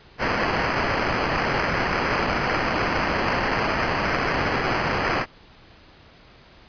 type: noise with sample-and-hold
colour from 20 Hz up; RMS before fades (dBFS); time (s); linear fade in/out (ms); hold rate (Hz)
blue; -23; 0.18-5.26; 50; 3675
effects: pink hiss -50 dBFS RMS until 6.68 s + resampled to 11025 Hz